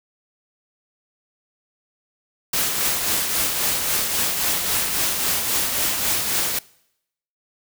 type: noise with tremolo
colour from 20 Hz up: white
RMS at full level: -20 dBFS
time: 2.53-6.59 s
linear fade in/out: 5 ms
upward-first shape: triangle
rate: 3.7 Hz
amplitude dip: 45%
effects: noise-tail reverb RT60 0.8 s tail -23 dB re dry